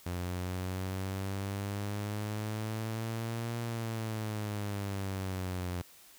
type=exponential two-way sweep; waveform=sawtooth; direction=up then down; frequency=88.1 to 117.6 to 88.1 Hz; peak=-30 dBFS; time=0.06-5.82 s; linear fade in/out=5 ms; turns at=3.59 s; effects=white hiss -57 dBFS RMS until 6.18 s